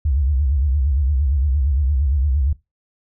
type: tone with vibrato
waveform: sine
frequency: 69.3 Hz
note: C#2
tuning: in tune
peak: -15 dBFS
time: 0.05-2.53 s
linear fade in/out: 5 ms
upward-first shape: sine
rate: 8.7 Hz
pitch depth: 180 cents each way
effects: noise-tail reverb RT60 0.2 s tail -19 dB re dry